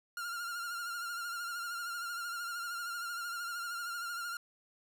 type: tone with vibrato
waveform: 45% pulse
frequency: 1400 Hz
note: F6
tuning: 4 cents sharp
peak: -37 dBFS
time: 0.17-4.37 s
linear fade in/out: 2 ms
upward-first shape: sine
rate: 13 Hz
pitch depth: 45 cents each way
effects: none